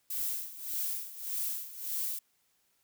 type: noise with tremolo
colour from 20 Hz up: violet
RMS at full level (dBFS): -33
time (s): 0.1-2.19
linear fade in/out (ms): 5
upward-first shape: sine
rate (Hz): 1.7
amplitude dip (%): 80
effects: white hiss -73 dBFS RMS until 2.83 s